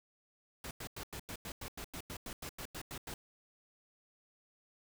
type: noise bursts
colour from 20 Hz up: pink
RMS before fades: -44 dBFS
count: 16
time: 0.64-3.14 s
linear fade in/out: 2 ms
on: 70 ms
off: 92 ms
effects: none